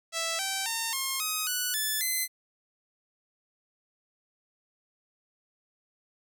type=tone with pitch steps; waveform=5% pulse; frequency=659.3 / 775 / 911.1 / 1071 / 1259.1 / 1480.1 / 1739.9 / 2045 Hz; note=E5 / G5 / A#5 / C6 / D#6 / F#6 / A6 / C7; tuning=0 / -20 / -40 / +40 / +20 / 0 / -20 / -40 cents; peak=-17 dBFS; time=0.12-2.28 s; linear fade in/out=50 ms; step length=270 ms; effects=none